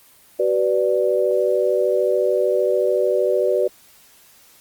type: chord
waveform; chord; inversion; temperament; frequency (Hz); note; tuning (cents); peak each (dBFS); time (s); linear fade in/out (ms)
sine; B minor; second; equal with one note detuned; 379.1 / 493.9 / 587.3; F#4 / B4 / D5; +42 / 0 / 0; -20; 0.39-3.68; 10
effects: white hiss -51 dBFS RMS until 4.6 s + Opus 24 kbps